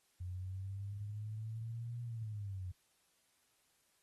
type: linear two-way sweep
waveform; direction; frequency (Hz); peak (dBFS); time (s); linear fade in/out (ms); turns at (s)
sine; up then down; 88.8 to 120 to 88.8; -40; 0.2-2.72; 10; 2.02
effects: white hiss -75 dBFS RMS until 4.02 s + AAC 32 kbps